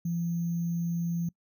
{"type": "tone with sample-and-hold", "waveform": "sine", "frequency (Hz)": 170, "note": "F3", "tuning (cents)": -46, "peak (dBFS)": -27, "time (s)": [0.05, 1.29], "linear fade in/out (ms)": 5, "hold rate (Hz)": 6300, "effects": ["noise-tail reverb RT60 0.1 s tail -24 dB re dry"]}